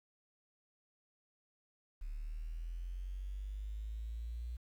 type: linear sweep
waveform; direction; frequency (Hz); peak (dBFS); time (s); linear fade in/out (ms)
sine; up; 35.73 to 60; -39; 2.01-4.57; 10
effects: 11-bit